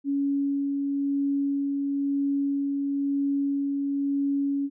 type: tone with tremolo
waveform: sine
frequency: 280 Hz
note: C#4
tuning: 18 cents sharp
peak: -22 dBFS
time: 0.04-4.7 s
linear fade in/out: 50 ms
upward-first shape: sine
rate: 1 Hz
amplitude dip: 25%
effects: none